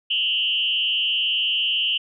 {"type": "tone with frequency modulation", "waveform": "sine", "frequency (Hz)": 2960, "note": "F#7", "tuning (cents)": 0, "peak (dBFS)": -19, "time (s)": [0.1, 1.98], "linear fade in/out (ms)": 10, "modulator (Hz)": 178, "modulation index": 1.1, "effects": []}